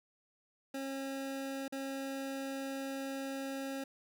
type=tone with dropouts; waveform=25% pulse; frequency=271.1 Hz; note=C#4; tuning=38 cents flat; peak=-34 dBFS; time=0.74-3.84 s; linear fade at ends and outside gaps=5 ms; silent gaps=1.681-1.723 s; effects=none